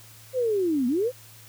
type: linear two-way sweep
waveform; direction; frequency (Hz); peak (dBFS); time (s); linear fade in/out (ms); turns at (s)
sine; down then up; 531 to 233.1 to 531; -21; 0.33-1.12; 50; 0.87
effects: added 111 Hz sine -51 dBFS peak until 1.48 s + white hiss -50 dBFS RMS until 1.48 s